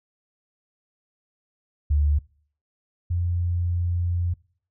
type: tone pair in turn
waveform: sine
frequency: 73.42 / 87.31 Hz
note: D2 / F2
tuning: 0 / 0 cents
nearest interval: minor third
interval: 300 cents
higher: second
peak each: -17 / -21 dBFS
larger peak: first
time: 1.9-2.19 / 3.1-4.34 s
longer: second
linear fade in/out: 10 ms
effects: noise-tail reverb RT60 0.5 s tail -23 dB re dry